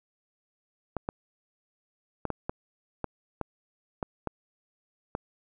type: clicks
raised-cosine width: 1 ms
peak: -16 dBFS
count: 10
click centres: 0.967 / 1.089 / 2.253 / 2.303 / 2.495 / 3.043 / 3.413 / 4.028 / 4.273 / 5.151 s
effects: none